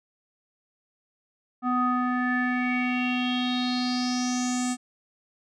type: tone with low-pass filter sweep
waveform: square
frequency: 249.3 Hz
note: B3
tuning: 16 cents sharp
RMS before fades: -26 dBFS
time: 1.62-4.77 s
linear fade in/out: 50 ms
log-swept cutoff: 1100 to 8100 Hz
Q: 6.4
effects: none